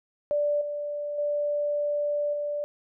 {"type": "tone with level steps", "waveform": "sine", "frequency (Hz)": 586, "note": "D5", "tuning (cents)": -4, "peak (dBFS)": [-22, -29, -24, -27], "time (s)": [0.31, 2.64], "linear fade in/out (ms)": 0, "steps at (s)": [0.61, 1.18, 2.33], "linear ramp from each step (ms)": 5, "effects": []}